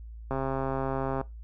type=click train; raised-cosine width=1 ms; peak=-17 dBFS; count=122; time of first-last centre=0.31-1.213 s; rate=134 Hz; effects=noise-tail reverb RT60 0.2 s tail -19 dB re dry + added 56 Hz sine -40 dBFS peak until 1.43 s